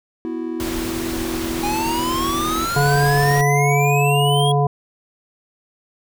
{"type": "chord", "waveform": "triangle", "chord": "B suspended fourth", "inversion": "none", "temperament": "equal", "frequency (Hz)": [246.9, 329.6, 370], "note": ["B3", "E4", "F#4"], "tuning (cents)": [0, 0, 0], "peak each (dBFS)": [-27, -23, -29], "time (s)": [0.25, 2.65], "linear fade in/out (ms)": 0}
{"type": "noise", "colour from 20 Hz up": "pink", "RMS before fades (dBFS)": -28, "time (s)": [0.6, 3.41], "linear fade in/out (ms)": 0}
{"type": "exponential sweep", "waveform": "square", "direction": "up", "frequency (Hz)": [813, 3320], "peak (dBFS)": -22, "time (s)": [1.63, 4.52], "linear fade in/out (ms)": 5}
{"type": "harmonic tone", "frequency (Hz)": 142.8, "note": "D3", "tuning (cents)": -48, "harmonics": [1, 3, 5, 7], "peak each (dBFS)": [-16, -21, -20, -25], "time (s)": [2.76, 4.67], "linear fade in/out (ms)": 5}
{"effects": []}